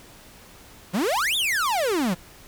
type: exponential two-way sweep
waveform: 45% pulse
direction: up then down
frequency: 164.81 to 3735 to 164.81 Hz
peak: -21 dBFS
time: 0.93-2.15 s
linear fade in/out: 20 ms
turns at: 1.36 s
effects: pink hiss -48 dBFS RMS until 2.47 s